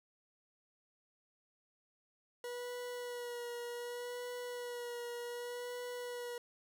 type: tone with vibrato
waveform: 40% pulse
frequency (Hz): 484.5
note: B4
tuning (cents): -33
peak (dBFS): -40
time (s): 2.44-6.38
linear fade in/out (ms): 2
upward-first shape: sine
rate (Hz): 0.66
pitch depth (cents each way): 22
effects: none